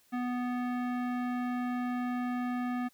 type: tone with low-pass filter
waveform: square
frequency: 246.9 Hz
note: B3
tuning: in tune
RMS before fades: -33 dBFS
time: 0.12-2.89 s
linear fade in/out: 20 ms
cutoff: 1800 Hz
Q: 1.2
effects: white hiss -66 dBFS RMS until 2.93 s